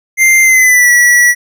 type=tone with pitch glide; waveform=square; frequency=2093 to 1941.6 Hz; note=C7 to B6; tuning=0 to -30 cents; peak=-5 dBFS; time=0.17-1.35 s; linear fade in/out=50 ms; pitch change=-130 cents; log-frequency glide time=0.42-0.9 s; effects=none